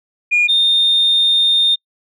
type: tone pair in turn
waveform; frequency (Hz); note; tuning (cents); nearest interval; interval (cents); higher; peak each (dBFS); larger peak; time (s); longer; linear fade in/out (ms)
sine; 2433 / 3645; D#7 / A#7; -39 / -40; perfect fifth; 699; second; -9; neither; 0.31-0.48 / 0.48-1.76; second; 20
effects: noise-tail reverb RT60 0.1 s tail -25 dB re dry + tanh soft clip ceiling -6 dBFS